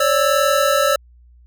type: tone cluster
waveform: square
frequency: 547 / 588 / 1317 Hz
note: C#5 / D5 / E6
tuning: -23 / +2 / -2 cents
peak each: -19 dBFS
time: 0-0.96 s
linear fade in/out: 5 ms
effects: added 60 Hz sine -45 dBFS peak until 1.46 s